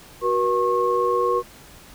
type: tone cluster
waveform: sine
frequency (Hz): 372.3 / 480.9 / 1086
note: F#4 / B4 / C#6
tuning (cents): +11 / -46 / -36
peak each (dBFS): -24 / -21 / -22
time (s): 0.21-1.43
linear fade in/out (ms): 50
effects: pink hiss -46 dBFS RMS until 1.94 s